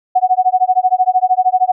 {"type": "tone with tremolo", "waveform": "sine", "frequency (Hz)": 740, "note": "F#5", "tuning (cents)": 0, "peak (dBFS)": -6, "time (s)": [0.15, 1.72], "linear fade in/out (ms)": 10, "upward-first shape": "sine", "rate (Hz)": 13, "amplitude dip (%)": 100, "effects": []}